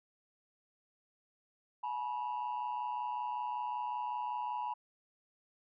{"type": "tone pair together", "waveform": "sine", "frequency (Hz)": [850, 975.3], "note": ["G#5", "B5"], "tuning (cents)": [40, -22], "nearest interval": "major second", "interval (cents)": 238, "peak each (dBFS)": [-37, -35], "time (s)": [1.83, 4.74], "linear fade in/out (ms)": 10, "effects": ["tanh soft clip ceiling -31 dBFS"]}